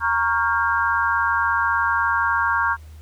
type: chord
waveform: sine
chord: G half-diminished seventh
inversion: first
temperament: equal with one note detuned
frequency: 932.3 / 1108.7 / 1396.9 / 1603.7 Hz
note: Bb5 / Db6 / F6 / G6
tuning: 0 / 0 / 0 / +39 cents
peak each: -23 dBFS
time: 0-2.77 s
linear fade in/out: 50 ms
effects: added 77 Hz sine -38 dBFS peak until 3.01 s + pink hiss -55 dBFS RMS until 3.01 s